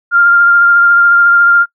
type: tone with vibrato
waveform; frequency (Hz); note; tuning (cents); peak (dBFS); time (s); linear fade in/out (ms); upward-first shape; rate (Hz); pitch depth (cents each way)
sine; 1396.9; F6; 0; -4; 0.11-1.66; 50; triangle; 14; 17
effects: noise-tail reverb RT60 0.1 s tail -24 dB re dry